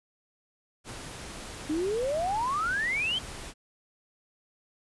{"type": "noise", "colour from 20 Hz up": "pink", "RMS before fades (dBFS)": -41, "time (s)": [0.84, 3.54], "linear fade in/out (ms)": 50}
{"type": "exponential sweep", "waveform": "sine", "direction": "up", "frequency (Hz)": [293.3, 3221], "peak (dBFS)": -26, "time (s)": [1.69, 3.19], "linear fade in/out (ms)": 10}
{"effects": ["resampled to 24000 Hz"]}